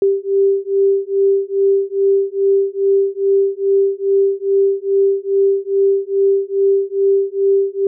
sine beating tone pair, 392 / 394.4 Hz, G4 / G4, 0 / +11 cents, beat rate 2.4 Hz, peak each -15 dBFS, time 0.02-7.87 s, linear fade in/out 2 ms, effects none

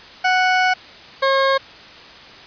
20% pulse tone pair in turn, 740 / 540.6 Hz, F#5 / C#5, 0 / -44 cents, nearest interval perfect fourth, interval 544 cents, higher first, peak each -9 dBFS, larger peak neither, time 0.24-0.74 / 1.22-1.58 s, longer first, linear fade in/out 10 ms, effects white hiss -40 dBFS RMS until 2.46 s + resampled to 11025 Hz

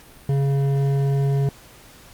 triangle tone with hard clipping, 138.59 Hz, C#3, in tune, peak -19 dBFS, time 0.29-1.49 s, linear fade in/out 2 ms, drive 13 dB, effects pink hiss -47 dBFS RMS until 2.13 s + Opus 48 kbps

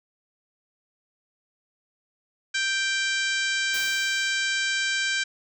harmonic tone, 784 Hz, G5, in tune, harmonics 2 / 3 / 4 / 5 / 6 / 7 / 8 / 9 / 10, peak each -26 / -30 / -32 / -34 / -36 / -37 / -38 / -39 / -40 dBFS, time 2.54-5.24 s, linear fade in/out 10 ms
white noise with exponential decay, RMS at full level -35 dBFS, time 3.74-4.66 s, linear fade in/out 0 ms, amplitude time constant 200 ms
effects none

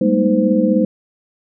sine tone cluster, 196 / 211.7 / 235.5 / 311.7 / 514 Hz, G3 / G#3 / A#3 / D#4 / C5, 0 / +33 / +18 / +3 / -31 cents, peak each -18 dBFS, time 0.01-0.85 s, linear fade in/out 5 ms, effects none

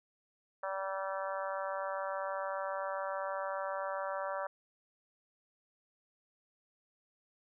harmonic tone, 193 Hz, G3, 27 cents flat, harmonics 3 / 4 / 5 / 6 / 7 / 8 / 9, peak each -38 / -44 / -42 / -43 / -44 / -47 / -50 dBFS, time 0.63-4.47 s, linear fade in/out 5 ms, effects none

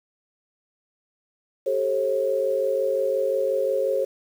sine tone cluster, 388.9 / 434.6 / 540 Hz, G4 / A4 / C#5, -14 / -21 / -45 cents, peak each -28 / -27 / -22 dBFS, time 1.66-4.05 s, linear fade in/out 10 ms, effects 8-bit

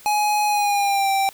square tone with pitch glide, 838 to 781.9 Hz, G#5 to G5, +15 to -5 cents, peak -18 dBFS, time 0.06-1.29 s, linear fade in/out 0 ms, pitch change -120 cents, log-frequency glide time 0.46-1.1 s, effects white hiss -46 dBFS RMS until 1.33 s

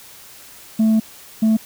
sine tone pair in turn, 220 / 220 Hz, A3 / A3, 0 / 0 cents, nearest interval unison, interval 0 cents, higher neither, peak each -9 dBFS, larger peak neither, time 0.79-1 / 1.42-1.57 s, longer first, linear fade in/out 10 ms, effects tanh soft clip ceiling -11 dBFS + white hiss -42 dBFS RMS until 1.65 s

